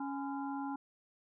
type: harmonic tone with a mistuned harmonic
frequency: 277.2 Hz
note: C#4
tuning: in tune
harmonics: 1 / 3 / 4 / 5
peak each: -38 / -41 / -47 / -50 dBFS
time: 0-0.76 s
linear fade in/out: 5 ms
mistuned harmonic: 4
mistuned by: -150 cents
effects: none